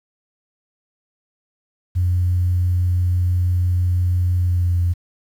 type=tone with pitch glide; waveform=sine; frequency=89.4 to 87.41 Hz; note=F2 to F2; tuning=+41 to +2 cents; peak=-14 dBFS; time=1.95-4.94 s; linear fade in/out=20 ms; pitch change=-39 cents; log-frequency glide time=4.37-4.81 s; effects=tanh soft clip ceiling -10 dBFS + 8-bit